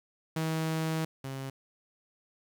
sawtooth tone pair in turn, 160 / 134.54 Hz, D#3 / C3, +49 / +49 cents, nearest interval minor third, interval 300 cents, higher first, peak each -25 / -32 dBFS, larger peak first, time 0.36-1.05 / 1.24-1.5 s, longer first, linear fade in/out 5 ms, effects 10-bit

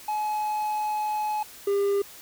triangle tone pair in turn, 849 / 400.7 Hz, G#5 / G4, +38 / +38 cents, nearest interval octave + minor second, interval 1300 cents, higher first, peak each -23 / -19 dBFS, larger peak second, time 0.08-1.43 / 1.67-2.02 s, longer first, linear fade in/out 5 ms, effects white hiss -46 dBFS RMS until 2.21 s

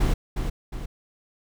brown noise with echo, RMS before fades -20 dBFS, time 0-0.14 s, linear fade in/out 10 ms, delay 360 ms, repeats 2, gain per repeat -6 dB, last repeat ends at 0.86 s, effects none

